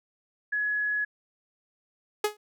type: tone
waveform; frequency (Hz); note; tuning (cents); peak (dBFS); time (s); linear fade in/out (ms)
sine; 1688; G#6; +28; -25; 0.52-1.05; 10
type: tone with exponential decay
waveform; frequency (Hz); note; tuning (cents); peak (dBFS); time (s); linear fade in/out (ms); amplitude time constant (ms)
sawtooth; 420.3; G#4; +21; -16; 2.24-2.37; 5; 27
effects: none